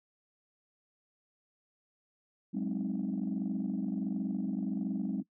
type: chord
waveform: sine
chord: Ab dominant seventh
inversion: third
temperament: equal with one note detuned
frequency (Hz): 186.28 / 207.7 / 261.6 / 311.1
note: Gb3 / Ab3 / C4 / Eb4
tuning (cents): +12 / 0 / 0 / 0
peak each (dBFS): -35 / -34 / -36 / -40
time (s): 2.53-5.23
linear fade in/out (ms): 20
effects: noise-tail reverb RT60 0.1 s tail -21 dB re dry + tanh soft clip ceiling -25 dBFS